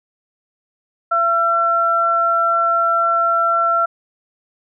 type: tone pair together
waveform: sine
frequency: 675.5 / 1351 Hz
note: E5 / E6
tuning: +42 / +42 cents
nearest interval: octave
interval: 1200 cents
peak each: -20 / -14 dBFS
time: 1.11-3.86 s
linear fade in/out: 10 ms
effects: none